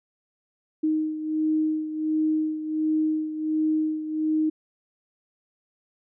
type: beating tone pair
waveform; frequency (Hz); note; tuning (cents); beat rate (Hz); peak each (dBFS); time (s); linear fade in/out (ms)
sine; 311.1 / 312.5; D#4 / D#4; 0 / +8; 1.4; -23 / -29; 0.83-4.5; 10
effects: none